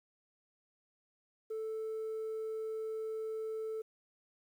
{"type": "tone", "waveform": "sine", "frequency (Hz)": 440, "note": "A4", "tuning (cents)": 0, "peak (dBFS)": -34, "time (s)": [1.5, 3.82], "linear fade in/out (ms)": 10, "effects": ["tanh soft clip ceiling -35 dBFS", "11-bit"]}